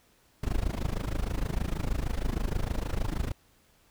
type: noise with amplitude modulation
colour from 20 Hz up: brown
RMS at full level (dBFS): -26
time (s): 0.43-3.32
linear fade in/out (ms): 5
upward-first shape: sine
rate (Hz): 26.4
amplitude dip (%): 90
effects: pink hiss -64 dBFS RMS until 3.9 s